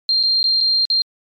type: tone with dropouts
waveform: sine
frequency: 4186 Hz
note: C8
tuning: in tune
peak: -13 dBFS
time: 0.09-1.02 s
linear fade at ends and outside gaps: 1 ms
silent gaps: 0.229-0.235 / 0.43-0.441 / 0.605-0.61 / 0.853-0.901 s
effects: MP3 96 kbps